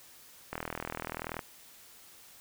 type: click train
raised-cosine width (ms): 0.5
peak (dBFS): -20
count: 36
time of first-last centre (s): 0.53-1.392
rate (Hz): 40.6
effects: white hiss -55 dBFS RMS until 2.4 s